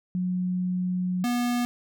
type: tone pair in turn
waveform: sine / square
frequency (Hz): 181.7 / 242.6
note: F#3 / B3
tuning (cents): -31 / -31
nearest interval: perfect fourth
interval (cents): 500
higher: second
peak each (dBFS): -24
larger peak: neither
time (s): 0.15-1.24 / 1.24-1.65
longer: first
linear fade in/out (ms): 0
effects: none